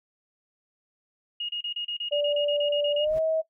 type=tone bursts; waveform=sine; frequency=2866 Hz; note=F7; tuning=44 cents sharp; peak=-28 dBFS; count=14; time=1.4-3.049 s; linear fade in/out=5 ms; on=89 ms; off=31 ms
type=tone with pitch glide; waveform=sine; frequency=583 to 639.4 Hz; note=D5 to D#5; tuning=-13 to +47 cents; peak=-22 dBFS; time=2.11-3.42 s; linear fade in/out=20 ms; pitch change=+160 cents; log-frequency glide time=2.97-3.18 s
type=noise with exponential growth; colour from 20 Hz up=brown; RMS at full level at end=-34 dBFS; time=2.98-3.19 s; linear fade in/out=5 ms; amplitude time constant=45 ms
effects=noise-tail reverb RT60 0.1 s tail -17 dB re dry